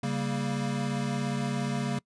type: chord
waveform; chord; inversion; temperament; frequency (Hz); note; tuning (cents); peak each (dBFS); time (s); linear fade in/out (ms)
square; G diminished; second; equal; 138.59 / 196 / 233.1; Db3 / G3 / Bb3; 0 / 0 / 0; -32 / -35 / -33; 0.03-1.99; 5
effects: noise-tail reverb RT60 0.1 s tail -24 dB re dry + resampled to 22050 Hz